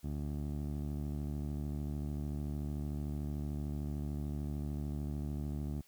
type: tone with low-pass filter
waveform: 15% pulse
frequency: 73.42 Hz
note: D2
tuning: in tune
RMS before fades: -38 dBFS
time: 0.03-5.82 s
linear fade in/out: 20 ms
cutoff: 400 Hz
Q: 0.52
effects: white hiss -66 dBFS RMS until 5.87 s